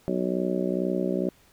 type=harmonic tone; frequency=62.2 Hz; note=B1; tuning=13 cents sharp; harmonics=3 / 4 / 5 / 6 / 7 / 8 / 9 / 10; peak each=-29 / -32 / -32 / -29 / -39 / -41 / -32 / -37 dBFS; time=0.08-1.29 s; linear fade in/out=0 ms; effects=pink hiss -59 dBFS RMS until 1.52 s